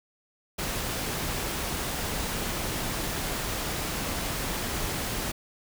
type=noise; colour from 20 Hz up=pink; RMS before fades=-31 dBFS; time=0.58-5.32 s; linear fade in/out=10 ms; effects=none